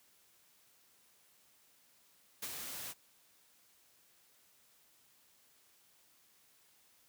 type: noise with ADSR envelope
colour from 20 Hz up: white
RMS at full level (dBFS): -40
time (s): 2.42-2.94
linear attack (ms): 9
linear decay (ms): 50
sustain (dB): -4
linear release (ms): 36
effects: white hiss -68 dBFS RMS until 7.08 s + high-pass 60 Hz 12 dB/octave